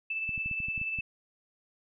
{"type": "tone with tremolo", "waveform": "sine", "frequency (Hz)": 2637, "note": "E7", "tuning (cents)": 0, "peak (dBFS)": -29, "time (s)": [0.1, 1.01], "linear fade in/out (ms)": 5, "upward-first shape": "sine", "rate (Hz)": 17, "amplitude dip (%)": 40}
{"type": "clicks", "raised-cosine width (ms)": 5, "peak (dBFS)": -30, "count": 9, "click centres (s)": [0.292, 0.378, 0.46, 0.513, 0.603, 0.685, 0.778, 0.815, 0.988]}
{"effects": []}